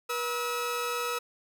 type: tone pair together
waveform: sawtooth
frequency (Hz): 481.8 / 1292.6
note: B4 / E6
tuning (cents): -43 / -34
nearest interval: octave + perfect fourth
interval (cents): 1709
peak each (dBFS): -29 / -28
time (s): 0.09-1.19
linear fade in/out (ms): 10
effects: none